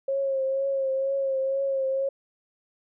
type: tone with vibrato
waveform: sine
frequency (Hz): 540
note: C#5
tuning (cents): -45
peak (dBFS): -23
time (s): 0.08-2.09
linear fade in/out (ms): 5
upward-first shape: triangle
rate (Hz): 2.1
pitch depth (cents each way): 36
effects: none